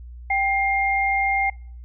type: tone pair together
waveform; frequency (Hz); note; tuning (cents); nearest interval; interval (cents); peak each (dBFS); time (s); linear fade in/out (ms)
sine; 785 / 2118; G5 / C7; +2 / +21; octave + perfect fourth; 1719; -21; 0.3-1.5; 5
effects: noise-tail reverb RT60 0.5 s tail -25 dB re dry + added 60 Hz sine -36 dBFS peak until 1.84 s